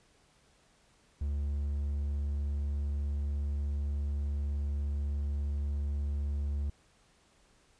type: tone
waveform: triangle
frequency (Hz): 71.7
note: D2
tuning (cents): -41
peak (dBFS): -28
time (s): 1.21-6.7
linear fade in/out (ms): 5
effects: pink hiss -66 dBFS RMS until 7.79 s + resampled to 22050 Hz